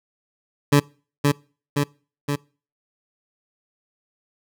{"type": "tone with echo", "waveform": "20% pulse", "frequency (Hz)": 143.8, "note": "D3", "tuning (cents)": -36, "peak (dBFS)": -7, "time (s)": [0.72, 0.8], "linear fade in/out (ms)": 10, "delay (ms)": 520, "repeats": 3, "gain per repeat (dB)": -3, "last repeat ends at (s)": 2.36, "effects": ["noise-tail reverb RT60 0.4 s tail -25 dB re dry"]}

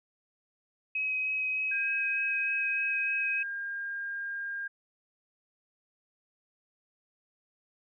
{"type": "tone with vibrato", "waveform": "sine", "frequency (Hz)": 2539, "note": "D#7", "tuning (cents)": 34, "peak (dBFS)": -28, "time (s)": [0.95, 3.43], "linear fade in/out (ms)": 5, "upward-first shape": "sine", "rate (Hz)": 3.3, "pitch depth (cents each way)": 8}
{"type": "tone", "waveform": "sine", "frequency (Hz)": 1609, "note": "G6", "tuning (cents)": 45, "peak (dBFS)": -33, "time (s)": [1.71, 4.68], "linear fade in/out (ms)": 10}
{"effects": []}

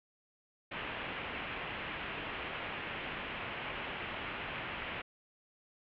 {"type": "low-pass noise", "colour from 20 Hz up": "white", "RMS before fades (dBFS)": -41, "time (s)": [0.71, 5.02], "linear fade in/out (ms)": 10, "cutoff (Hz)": 3000, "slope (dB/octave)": 48, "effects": []}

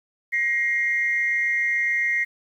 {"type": "tone pair together", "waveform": "sine", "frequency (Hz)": [1892, 2119], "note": ["A#6", "C7"], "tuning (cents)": [25, 21], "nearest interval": "major second", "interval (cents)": 196, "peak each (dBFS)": -22, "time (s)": [0.32, 2.25], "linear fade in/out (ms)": 20, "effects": ["tanh soft clip ceiling -12 dBFS", "9-bit"]}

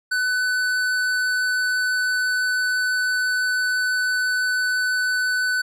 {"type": "tone with hard clipping", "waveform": "sine", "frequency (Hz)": 1501, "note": "F#6", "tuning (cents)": 24, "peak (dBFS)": -21, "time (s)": [0.11, 5.62], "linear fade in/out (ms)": 10, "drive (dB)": 12, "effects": []}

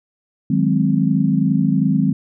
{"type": "chord", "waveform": "sine", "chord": "Ab dominant seventh", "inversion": "second", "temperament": "equal", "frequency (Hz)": [155.56, 185, 207.7, 261.6], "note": ["Eb3", "Gb3", "Ab3", "C4"], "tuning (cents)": [0, 0, 0, 0], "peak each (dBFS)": -19, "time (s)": [0.5, 2.13], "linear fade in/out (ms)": 5, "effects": []}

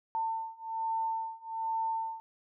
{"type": "beating tone pair", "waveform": "sine", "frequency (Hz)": [897, 898.2], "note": ["A5", "A5"], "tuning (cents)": [33, 35], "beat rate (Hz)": 1.2, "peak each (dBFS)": [-35, -34], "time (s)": [0.15, 2.2], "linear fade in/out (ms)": 0, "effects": []}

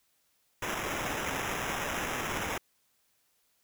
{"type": "noise with sample-and-hold", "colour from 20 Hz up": "white", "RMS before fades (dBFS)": -34, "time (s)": [0.62, 2.58], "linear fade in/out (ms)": 5, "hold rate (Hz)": 4410, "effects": ["white hiss -72 dBFS RMS until 3.63 s"]}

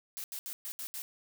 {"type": "noise bursts at uneven times", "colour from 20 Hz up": "blue", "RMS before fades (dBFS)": -40, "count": 6, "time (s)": [[0.17, 0.24], [0.32, 0.39], [0.46, 0.53], [0.65, 0.72], [0.79, 0.87], [0.94, 1.02]], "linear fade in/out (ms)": 0, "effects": []}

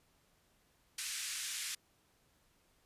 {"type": "band-pass noise", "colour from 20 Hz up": "white", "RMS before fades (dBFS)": -41, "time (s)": [0.98, 1.75], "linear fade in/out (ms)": 5, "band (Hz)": [1600, 9700], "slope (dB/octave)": 24, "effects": ["pink hiss -72 dBFS RMS until 2.85 s", "resampled to 32000 Hz"]}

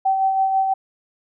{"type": "tone with tremolo", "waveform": "sine", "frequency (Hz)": 770, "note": "G5", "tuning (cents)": -31, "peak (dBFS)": -14, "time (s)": [0.05, 0.74], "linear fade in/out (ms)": 10, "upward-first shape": "sine", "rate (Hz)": 6.1, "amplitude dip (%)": 40, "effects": []}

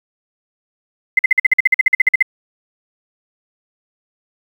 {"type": "tone bursts", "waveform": "sine", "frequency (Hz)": 2057, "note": "C7", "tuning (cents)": -30, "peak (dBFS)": -6, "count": 16, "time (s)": [1.17, 2.226], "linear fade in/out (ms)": 5, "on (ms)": 21, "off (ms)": 48, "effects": ["7-bit"]}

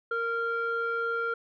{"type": "tone pair together", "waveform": "sine", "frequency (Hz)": [463.3, 1386.8], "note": ["A#4", "F6"], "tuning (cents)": [-11, -13], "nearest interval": "octave + perfect fifth", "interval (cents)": 1898, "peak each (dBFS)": [-30, -27], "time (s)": [0.11, 1.34], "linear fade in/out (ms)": 5, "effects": ["tanh soft clip ceiling -23 dBFS"]}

